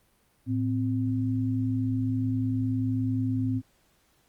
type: tone pair together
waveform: sine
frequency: 110 / 259.4 Hz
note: A2 / C4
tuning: 0 / -15 cents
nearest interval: octave + minor third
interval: 1485 cents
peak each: -27 dBFS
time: 0.46-3.62 s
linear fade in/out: 50 ms
effects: pink hiss -66 dBFS RMS until 4.28 s + Opus 32 kbps